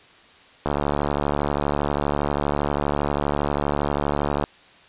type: click train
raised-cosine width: 1 ms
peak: -8 dBFS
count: 275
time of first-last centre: 0.66-4.439 s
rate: 72.5 Hz
effects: white hiss -50 dBFS RMS until 4.88 s + resampled to 8000 Hz